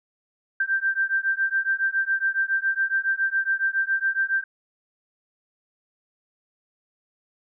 sine beating tone pair, 1568 / 1575.2 Hz, G6 / G6, 0 / +8 cents, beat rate 7.2 Hz, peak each -24 / -24 dBFS, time 0.6-4.44 s, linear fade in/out 5 ms, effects none

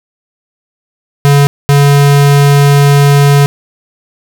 square tone pair in turn, 142.2 / 142.2 Hz, C#3 / C#3, +45 / +45 cents, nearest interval unison, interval 0 cents, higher neither, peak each -4 dBFS, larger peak neither, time 1.25-1.47 / 1.69-3.46 s, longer second, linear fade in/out 0 ms, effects none

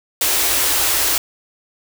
white band-stop noise, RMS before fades -17 dBFS, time 0.21-1.18 s, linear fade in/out 2 ms, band 110 to 270 Hz, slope 96 dB/octave, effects none

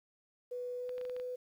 sine tone with pitch glide, 493.9 to 499.4 Hz, B4 to B4, 0 to +19 cents, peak -37 dBFS, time 0.51-1.36 s, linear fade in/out 10 ms, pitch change +19 cents, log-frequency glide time 0.77-0.92 s
clicks, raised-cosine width 0.3 ms, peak -36 dBFS, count 7, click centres 0.893 / 0.981 / 1.013 / 1.052 / 1.097 / 1.165 / 1.199 s
effects 11-bit

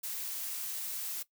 blue noise, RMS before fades -38 dBFS, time 0.03-1.23 s, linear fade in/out 10 ms, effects noise-tail reverb RT60 0.1 s tail -17 dB re dry

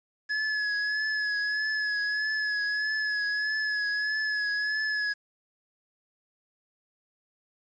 square tone with vibrato, 1700 Hz, G#6, 40 cents sharp, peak -27 dBFS, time 0.29-5.14 s, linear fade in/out 20 ms, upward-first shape triangle, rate 1.6 Hz, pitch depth 34 cents each way, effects resampled to 16000 Hz + 9-bit

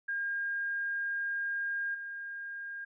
sine tone with level steps, 1614 Hz, G#6, 50 cents flat, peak -31 / -38 dBFS, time 0.08-2.85 s, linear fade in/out 10 ms, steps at 1.94 s, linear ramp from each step 10 ms, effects none

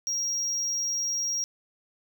triangle tone, 5630 Hz, F8, 13 cents sharp, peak -25 dBFS, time 0.07-1.44 s, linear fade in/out 0 ms, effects none

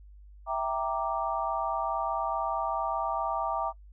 sine chord, E half-diminished seventh, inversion none, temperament equal, 659.3 / 784 / 932.3 / 1174.7 Hz, E5 / G5 / Bb5 / D6, 0 / 0 / 0 / 0 cents, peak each -33 dBFS, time 0.46-3.73 s, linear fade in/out 50 ms, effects noise-tail reverb RT60 0.1 s tail -23 dB re dry + added 50 Hz sine -48 dBFS peak until 3.92 s

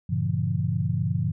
sine chord, G diminished seventh, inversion none, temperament just, 98 / 117.6 / 141.12 / 169.34 Hz, G2 / Bb2 / Db3 / Fb3, 0 / +16 / +31 / +47 cents, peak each -28 dBFS, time 0.09-1.32 s, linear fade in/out 10 ms, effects none

